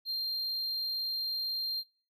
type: tone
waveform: triangle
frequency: 4186 Hz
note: C8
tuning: in tune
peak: -30 dBFS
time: 0.05-1.84 s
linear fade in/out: 50 ms
effects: noise-tail reverb RT60 0.4 s tail -24 dB re dry